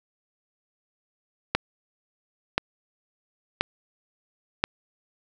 click train, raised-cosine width 0.3 ms, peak -4 dBFS, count 4, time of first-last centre 1.55-4.64 s, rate 0.971 Hz, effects none

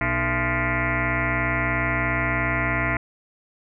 sine tone with frequency modulation, 1038 Hz, C6, 14 cents flat, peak -20 dBFS, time 0.01-2.97 s, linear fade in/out 2 ms, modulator 183 Hz, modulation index 6.6, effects none

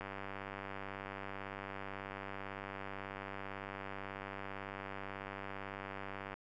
click train, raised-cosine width 0.5 ms, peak -28 dBFS, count 622, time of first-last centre 0.01-6.34 s, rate 98.1 Hz, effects none

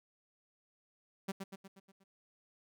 sawtooth tone with echo, 193.9 Hz, G3, 19 cents flat, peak -31 dBFS, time 1.28-1.32 s, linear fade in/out 10 ms, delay 120 ms, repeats 6, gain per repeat -5 dB, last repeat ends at 2.04 s, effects none

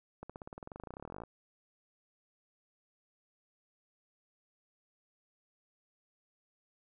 accelerating click train, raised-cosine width 1 ms, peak -30 dBFS, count 29, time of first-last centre 0.23-1.236 s, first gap 66 ms, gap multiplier 0.95, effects none

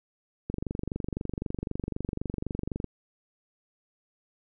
click train, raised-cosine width 3 ms, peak -18 dBFS, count 57, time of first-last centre 0.5-2.843 s, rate 23.9 Hz, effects none

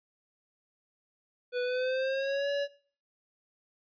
square tone with pitch glide, 493.9 to 567.3 Hz, B4 to C#5, 0 to +40 cents, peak -29 dBFS, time 1.52-2.68 s, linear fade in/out 50 ms, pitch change +240 cents, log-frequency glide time 1.63-2.49 s, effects noise-tail reverb RT60 0.5 s tail -20 dB re dry + resampled to 11025 Hz

